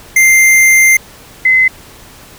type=tone pair in turn; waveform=square / sine; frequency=2093 / 2046 Hz; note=C7 / C7; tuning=0 / -39 cents; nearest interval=unison; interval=39 cents; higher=first; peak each=-5 dBFS; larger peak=neither; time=0.16-0.97 / 1.45-1.68 s; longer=first; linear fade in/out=5 ms; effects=pink hiss -37 dBFS RMS until 2.38 s